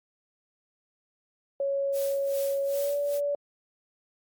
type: tone with pitch glide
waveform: sine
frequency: 554.4 to 574.6 Hz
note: C#5 to D5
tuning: 0 to -38 cents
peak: -25 dBFS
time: 1.6-3.35 s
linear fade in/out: 2 ms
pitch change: +62 cents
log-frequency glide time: 2.65-2.95 s
type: noise with tremolo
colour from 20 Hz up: blue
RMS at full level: -38 dBFS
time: 1.92-3.21 s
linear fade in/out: 50 ms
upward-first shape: sine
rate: 2.5 Hz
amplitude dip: 85%
effects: Opus 48 kbps